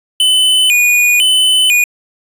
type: tone with vibrato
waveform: square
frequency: 2724 Hz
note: F7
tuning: 44 cents flat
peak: -8 dBFS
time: 0.2-1.84 s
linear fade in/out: 2 ms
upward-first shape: square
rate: 1 Hz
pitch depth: 180 cents each way
effects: resampled to 32000 Hz